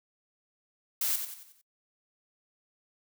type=noise with echo; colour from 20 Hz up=blue; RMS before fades=-29 dBFS; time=1.01-1.16 s; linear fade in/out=5 ms; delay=91 ms; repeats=5; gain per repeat=-7 dB; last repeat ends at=1.615 s; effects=noise-tail reverb RT60 0.1 s tail -24 dB re dry